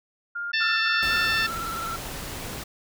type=tone bursts; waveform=sine; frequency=1407 Hz; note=F6; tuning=12 cents sharp; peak=-28 dBFS; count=4; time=0.35-1.267 s; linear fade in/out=10 ms; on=170 ms; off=79 ms
type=harmonic tone; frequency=888 Hz; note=A5; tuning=16 cents sharp; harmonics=2 / 3 / 4 / 5 / 6; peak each=-24 / -28 / -30 / -32 / -34 dBFS; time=0.53-1.47 s; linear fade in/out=10 ms
type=tone with vibrato; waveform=triangle; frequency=1343 Hz; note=E6; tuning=32 cents sharp; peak=-28 dBFS; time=0.61-1.96 s; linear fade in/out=0 ms; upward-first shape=triangle; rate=19 Hz; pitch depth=58 cents each way
type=noise; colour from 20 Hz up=pink; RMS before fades=-35 dBFS; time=1.02-2.64 s; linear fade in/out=10 ms
effects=none